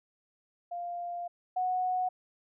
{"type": "tone pair in turn", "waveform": "sine", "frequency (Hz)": [698.5, 735.6], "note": ["F5", "F#5"], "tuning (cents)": [0, -10], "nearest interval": "minor second", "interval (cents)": 90, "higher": "second", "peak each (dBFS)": [-34, -27], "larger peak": "second", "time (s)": [[0.71, 1.28], [1.56, 2.09]], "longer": "first", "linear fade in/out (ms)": 10, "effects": []}